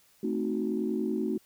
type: chord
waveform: sine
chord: A diminished seventh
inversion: none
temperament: equal with one note detuned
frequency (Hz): 220.8 / 261.6 / 311.1 / 370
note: A3 / C4 / Eb4 / Gb4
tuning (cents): +6 / 0 / 0 / 0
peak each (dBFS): -31 / -34 / -33 / -32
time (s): 0.23-1.38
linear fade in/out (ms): 5
effects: tanh soft clip ceiling -17 dBFS + white hiss -63 dBFS RMS until 1.45 s